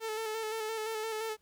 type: tone with vibrato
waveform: sawtooth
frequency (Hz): 439.7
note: A4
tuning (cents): -1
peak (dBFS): -30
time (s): 0-1.37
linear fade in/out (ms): 50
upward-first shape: square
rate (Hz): 5.8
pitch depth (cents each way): 29
effects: pink hiss -73 dBFS RMS until 1.41 s